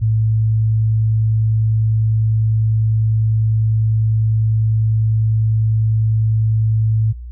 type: tone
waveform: sine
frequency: 110 Hz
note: A2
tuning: in tune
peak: -12 dBFS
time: 0.01-7.13 s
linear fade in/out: 20 ms
effects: added 60 Hz sine -28 dBFS peak until 7.31 s